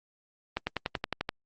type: accelerating click train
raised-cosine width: 0.3 ms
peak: -13 dBFS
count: 9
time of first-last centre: 0.57-1.291 s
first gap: 100 ms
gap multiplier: 0.97
effects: Opus 32 kbps